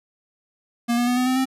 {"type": "tone with pitch steps", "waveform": "square", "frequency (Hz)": [236.6, 241.6, 246.6, 251.8, 257.1, 262.5], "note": ["A#3", "B3", "B3", "B3", "C4", "C4"], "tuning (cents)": [26, -38, -2, 34, -30, 6], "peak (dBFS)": -19, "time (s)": [0.88, 1.456], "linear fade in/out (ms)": 20, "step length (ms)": 96, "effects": ["resampled to 32000 Hz"]}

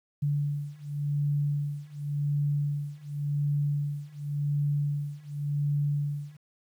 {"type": "beating tone pair", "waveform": "sine", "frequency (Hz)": [144.4, 145.3], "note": ["D3", "D3"], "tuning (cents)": [-29, -18], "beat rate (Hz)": 0.9, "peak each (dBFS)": [-30, -29], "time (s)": [0.22, 6.37], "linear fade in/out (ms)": 10, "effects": ["10-bit"]}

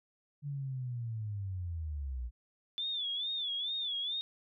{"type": "linear sweep", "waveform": "sine", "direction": "down", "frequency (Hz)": [146, 57], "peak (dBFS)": -35, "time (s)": [0.42, 2.31], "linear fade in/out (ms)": 50}
{"type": "tone with vibrato", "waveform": "sine", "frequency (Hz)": 3488, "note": "A7", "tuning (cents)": -16, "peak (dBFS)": -33, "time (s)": [2.78, 4.21], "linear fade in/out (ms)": 0, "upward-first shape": "sine", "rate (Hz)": 2.3, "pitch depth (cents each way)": 110}
{"effects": []}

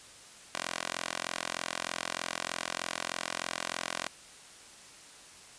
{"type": "tone with high-pass filter", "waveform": "10% pulse", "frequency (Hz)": 43.24, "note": "F1", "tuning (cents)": -16, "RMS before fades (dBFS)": -37, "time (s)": [0.55, 4.08], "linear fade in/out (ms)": 0, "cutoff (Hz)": 850, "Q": 0.52, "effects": ["white hiss -52 dBFS RMS until 5.58 s", "resampled to 22050 Hz"]}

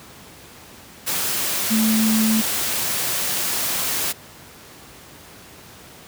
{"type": "tone in noise", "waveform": "sine", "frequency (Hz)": 220, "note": "A3", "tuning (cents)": 0, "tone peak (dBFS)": -16, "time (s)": [1.7, 2.42], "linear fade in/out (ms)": 20, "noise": "white", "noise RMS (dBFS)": -23, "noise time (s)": [1.06, 4.13], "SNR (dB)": 4, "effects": ["pink hiss -43 dBFS RMS until 6.07 s", "high-pass 80 Hz 12 dB/octave"]}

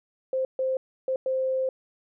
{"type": "tone bursts at uneven times", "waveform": "sine", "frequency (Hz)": 523, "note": "C5", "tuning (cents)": -1, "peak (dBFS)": -23, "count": 4, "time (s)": [[0.33, 0.45], [0.59, 0.77], [1.08, 1.16], [1.26, 1.69]], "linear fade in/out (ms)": 2, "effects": []}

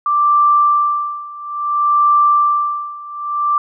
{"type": "tone with tremolo", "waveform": "sine", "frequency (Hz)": 1176, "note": "D6", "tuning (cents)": 2, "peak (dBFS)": -8, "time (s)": [0.06, 3.58], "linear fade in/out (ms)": 2, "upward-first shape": "sine", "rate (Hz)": 0.59, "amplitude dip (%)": 90, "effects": []}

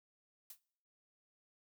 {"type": "noise with exponential decay", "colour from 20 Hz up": "blue", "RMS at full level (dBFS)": -45, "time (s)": [0.5, 0.6], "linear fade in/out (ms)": 5, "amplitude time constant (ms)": 21, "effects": ["noise-tail reverb RT60 0.7 s tail -24 dB re dry"]}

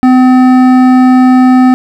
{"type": "tone with hard clipping", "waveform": "sine", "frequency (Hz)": 255.1, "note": "C4", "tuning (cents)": -44, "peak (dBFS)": -4, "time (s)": [0.03, 1.74], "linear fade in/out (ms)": 0, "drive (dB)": 12, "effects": []}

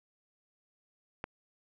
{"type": "click", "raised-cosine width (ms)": 0.5, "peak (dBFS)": -21, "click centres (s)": 1.241, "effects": []}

